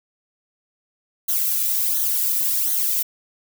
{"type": "noise with flanger", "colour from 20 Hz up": "violet", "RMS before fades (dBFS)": -21, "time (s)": [1.28, 3.03], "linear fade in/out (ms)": 10, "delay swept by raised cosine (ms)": [0.39, 1.89], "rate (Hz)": 1.4, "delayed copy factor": -0.75, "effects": []}